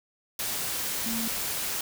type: tone in noise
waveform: sine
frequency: 227.2 Hz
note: A#3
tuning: 44 cents flat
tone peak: -31 dBFS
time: 1.06-1.28 s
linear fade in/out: 2 ms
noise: white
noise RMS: -31 dBFS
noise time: 0.39-1.81 s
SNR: -3 dB
effects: none